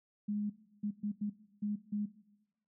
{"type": "tone bursts at uneven times", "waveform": "sine", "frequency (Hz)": 207.7, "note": "G#3", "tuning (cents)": 0, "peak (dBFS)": -32, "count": 6, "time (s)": [[0.28, 0.5], [0.83, 0.91], [1.03, 1.12], [1.21, 1.3], [1.62, 1.76], [1.92, 2.06]], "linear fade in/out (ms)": 10, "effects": ["noise-tail reverb RT60 1.0 s tail -17 dB re dry"]}